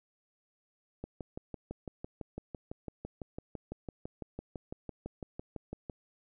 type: click train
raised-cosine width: 2 ms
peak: -26 dBFS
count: 30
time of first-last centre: 1.04-5.898 s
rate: 5.97 Hz
effects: none